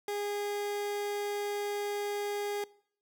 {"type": "tone", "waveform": "30% pulse", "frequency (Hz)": 410, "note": "G#4", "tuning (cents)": -22, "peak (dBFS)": -30, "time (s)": [0.08, 2.64], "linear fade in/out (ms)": 2, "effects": ["noise-tail reverb RT60 0.6 s tail -22 dB re dry"]}